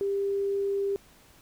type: tone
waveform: sine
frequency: 397.3 Hz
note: G4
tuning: 23 cents sharp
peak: -25 dBFS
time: 0.01-0.96 s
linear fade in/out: 0 ms
effects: pink hiss -57 dBFS RMS until 1.41 s